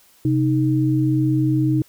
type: tone pair together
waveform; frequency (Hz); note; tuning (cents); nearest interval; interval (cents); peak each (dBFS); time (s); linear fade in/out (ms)
sine; 130.81 / 311.1; C3 / D#4; 0 / 0; octave + minor third; 1500; -18; 0.25-1.82; 2
effects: white hiss -54 dBFS RMS until 1.88 s